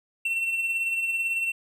triangle tone with tremolo, 2705 Hz, E7, 44 cents sharp, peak -21 dBFS, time 0.25-1.52 s, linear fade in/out 5 ms, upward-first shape sine, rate 18 Hz, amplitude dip 40%, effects none

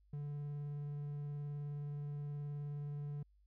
triangle tone with vibrato, 145.4 Hz, D3, 17 cents flat, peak -38 dBFS, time 0.13-3.23 s, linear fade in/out 5 ms, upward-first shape sine, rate 19 Hz, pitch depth 12 cents each way, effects added 50 Hz sine -66 dBFS peak until 3.46 s

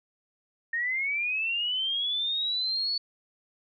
sine linear sweep, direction up, 1824 to 4458 Hz, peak -26 dBFS, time 0.73-2.98 s, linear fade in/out 5 ms, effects none

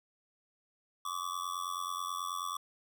square tone with amplitude modulation, 1145 Hz, D6, 44 cents flat, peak -32 dBFS, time 1.05-2.57 s, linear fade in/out 5 ms, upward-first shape sine, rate 89.3 Hz, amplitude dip 90%, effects none

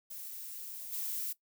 violet noise with level steps, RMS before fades -44 / -37 dBFS, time 0.1-1.33 s, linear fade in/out 10 ms, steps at 0.92 s, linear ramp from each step 10 ms, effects noise-tail reverb RT60 0.1 s tail -17 dB re dry

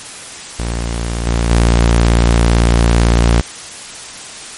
sawtooth tone with level steps, 57.9 Hz, A#1, 11 cents flat, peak -13 / -8 / -4 dBFS, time 0.59-3.41 s, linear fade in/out 0 ms, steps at 1.26 / 1.5 s, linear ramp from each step 5 ms, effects white hiss -30 dBFS RMS until 4.57 s + MP3 48 kbps

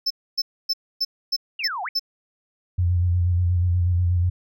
triangle tone bursts, 5274 Hz, E8, in tune, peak -18 dBFS, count 7, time 0.06-1.995 s, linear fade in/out 10 ms, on 45 ms, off 270 ms
sine exponential two-way sweep, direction down then up, 2926 to 698.5 to 2451 Hz, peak -26 dBFS, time 1.59-1.89 s, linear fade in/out 5 ms, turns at 1.83 s
sine tone with vibrato, 88.4 Hz, F2, 22 cents sharp, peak -17 dBFS, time 2.78-4.3 s, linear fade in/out 10 ms, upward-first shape square, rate 8.3 Hz, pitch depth 32 cents each way
effects none

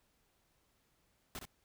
pink noise with echo, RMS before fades -44 dBFS, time 1.35-1.39 s, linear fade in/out 0 ms, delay 63 ms, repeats 1, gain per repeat -5 dB, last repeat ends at 1.453 s, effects pink hiss -75 dBFS RMS until 1.64 s

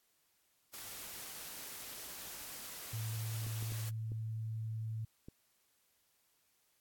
white noise, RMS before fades -47 dBFS, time 0.73-3.9 s, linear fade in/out 10 ms
sine tone, 111.1 Hz, A2, 17 cents sharp, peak -37 dBFS, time 2.93-5.05 s, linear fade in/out 5 ms
clicks, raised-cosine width 3 ms, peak -36 dBFS, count 5, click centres 3.467 / 3.626 / 3.721 / 4.119 / 5.285 s
effects white hiss -75 dBFS RMS until 6.8 s + AAC 64 kbps

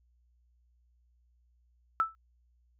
sine tone with exponential decay, 1318.5 Hz, E6, in tune, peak -20 dBFS, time 2-2.15 s, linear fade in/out 0 ms, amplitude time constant 32 ms, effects added 60 Hz sine -65 dBFS peak until 2.79 s

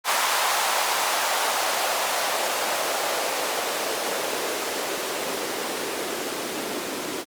blue noise with band-pass filter sweep, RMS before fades -26 dBFS, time 0.04-7.25 s, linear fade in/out 50 ms, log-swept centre 900 to 300 Hz, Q 1.8, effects Opus 48 kbps

